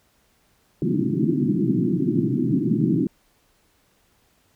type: band-pass noise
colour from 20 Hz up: white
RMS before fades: -21 dBFS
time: 0.82-3.07 s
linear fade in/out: 2 ms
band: 120 to 360 Hz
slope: 96 dB/octave
effects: pink hiss -63 dBFS RMS until 4.55 s